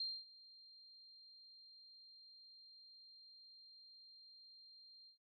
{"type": "tone with ADSR envelope", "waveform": "sine", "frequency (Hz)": 4186, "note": "C8", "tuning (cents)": 0, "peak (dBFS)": -38, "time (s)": [0, 5.18], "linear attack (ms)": 4, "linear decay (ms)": 240, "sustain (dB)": -21, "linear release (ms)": 110, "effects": []}